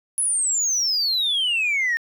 sine exponential sweep, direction down, 10548 to 1810 Hz, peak -17 dBFS, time 0.18-1.97 s, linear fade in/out 0 ms, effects tanh soft clip ceiling -17 dBFS + 9-bit

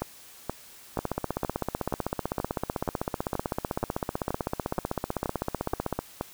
two click trains, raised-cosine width 1 ms, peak -13 / -14 dBFS, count 80 / 14, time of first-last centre 0.99-5.99 / 0.02-6.21 s, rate 15.8 / 2.1 Hz, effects white hiss -50 dBFS RMS until 6.33 s

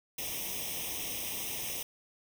white noise with comb filter, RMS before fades -37 dBFS, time 0.18-1.83 s, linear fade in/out 5 ms, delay 0.34 ms, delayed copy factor +0.95, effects none

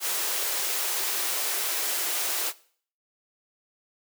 white high-pass noise, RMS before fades -28 dBFS, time 0-2.53 s, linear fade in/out 50 ms, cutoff 320 Hz, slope 96 dB/octave, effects noise-tail reverb RT60 0.5 s tail -19 dB re dry

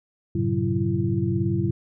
sine tone cluster, 98.4 / 115.3 / 136.9 / 187.3 / 336.6 Hz, G2 / A#2 / C#3 / F#3 / E4, +7 / -19 / -21 / +21 / +36 cents, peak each -27 dBFS, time 0.35-1.71 s, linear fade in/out 5 ms, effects none

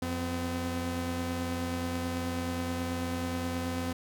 sawtooth tone pair together, 88.1 / 255 Hz, F2 / C4, +16 / -44 cents, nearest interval octave + tritone, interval 1840 cents, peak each -31 / -29 dBFS, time 0.02-3.93 s, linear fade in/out 5 ms, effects none

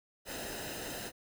pink noise with comb filter, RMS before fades -41 dBFS, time 0.25-1.12 s, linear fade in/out 50 ms, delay 0.88 ms, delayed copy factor -0.65, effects none

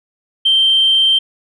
sine tone, 3136 Hz, G7, in tune, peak -8 dBFS, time 0.45-1.19 s, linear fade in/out 10 ms, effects tanh soft clip ceiling -4 dBFS

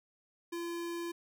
square tone, 341.3 Hz, F4, 40 cents flat, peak -37 dBFS, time 0.52-1.12 s, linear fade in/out 10 ms, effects none

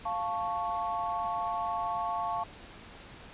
sine chord, F augmented, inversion none, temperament equal, 698.5 / 880 / 1108.7 Hz, F5 / A5 / C#6, 0 / 0 / 0 cents, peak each -34 dBFS, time 0.05-2.44 s, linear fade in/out 10 ms, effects pink hiss -49 dBFS RMS until 3.33 s + resampled to 8000 Hz

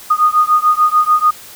sine beating tone pair, 1230 / 1236.8 Hz, D#6 / D#6, -20 / -11 cents, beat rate 6.8 Hz, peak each -12 / -12 dBFS, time 0.1-1.31 s, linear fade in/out 10 ms, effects white hiss -36 dBFS RMS until 1.55 s

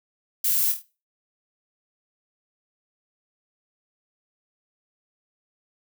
violet noise with echo, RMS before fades -23 dBFS, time 0.44-0.72 s, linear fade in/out 5 ms, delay 25 ms, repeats 4, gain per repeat -6 dB, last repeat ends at 0.82 s, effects noise-tail reverb RT60 0.3 s tail -17 dB re dry

